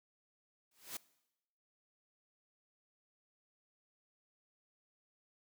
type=noise with exponential growth; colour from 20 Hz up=white; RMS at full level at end=-39 dBFS; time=0.71-0.97 s; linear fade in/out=5 ms; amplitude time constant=55 ms; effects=noise-tail reverb RT60 0.9 s tail -21 dB re dry + high-pass 150 Hz 12 dB/octave